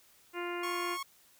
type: harmonic tone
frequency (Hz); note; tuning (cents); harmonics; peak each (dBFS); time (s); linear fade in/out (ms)
350; F4; +4; 1 / 2 / 3 / 4 / 5 / 6 / 7 / 8; -37 / -45 / -42 / -44 / -48 / -45 / -48 / -48; 0.33-0.98; 50
type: tone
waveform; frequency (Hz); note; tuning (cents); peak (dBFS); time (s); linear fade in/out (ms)
sawtooth; 1096; C#6; -20; -32; 0.63-1.03; 5
effects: white hiss -63 dBFS RMS until 1.39 s